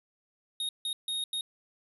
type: tone bursts at uneven times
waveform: square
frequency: 3729 Hz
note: A#7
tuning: in tune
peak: -31 dBFS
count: 4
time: 0.6-0.69 / 0.85-0.93 / 1.08-1.24 / 1.33-1.41 s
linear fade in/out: 2 ms
effects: resampled to 32000 Hz + 11-bit